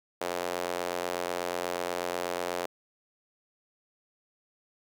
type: tone with high-pass filter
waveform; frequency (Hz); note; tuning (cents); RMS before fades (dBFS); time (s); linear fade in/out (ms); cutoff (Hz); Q
sawtooth; 88.2; F2; +18; -33; 0.21-2.66; 5; 520; 1.7
effects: none